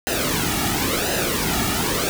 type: noise with flanger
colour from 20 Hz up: pink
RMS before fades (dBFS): -22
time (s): 0.07-2.09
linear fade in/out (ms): 0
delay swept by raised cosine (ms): 0.88 to 1.98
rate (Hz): 0.95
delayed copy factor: -0.7
effects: none